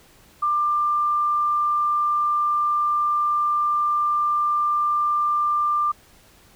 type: tone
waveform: sine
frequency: 1190 Hz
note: D6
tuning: 22 cents sharp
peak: -18 dBFS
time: 0.42-5.92 s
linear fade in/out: 10 ms
effects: pink hiss -53 dBFS RMS until 6.55 s